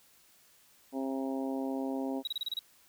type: harmonic tone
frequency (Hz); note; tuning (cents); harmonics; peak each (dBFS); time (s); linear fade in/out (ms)
133.9; C3; +40; 2 / 3 / 4 / 5 / 6 / 7; -33 / -41 / -41 / -43 / -45 / -48; 0.92-2.23; 50
type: tone bursts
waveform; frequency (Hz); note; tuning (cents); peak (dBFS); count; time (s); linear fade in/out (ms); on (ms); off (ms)
triangle; 3853; B7; -44; -30; 7; 2.25-2.591; 2; 23; 30
effects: white hiss -63 dBFS RMS until 2.88 s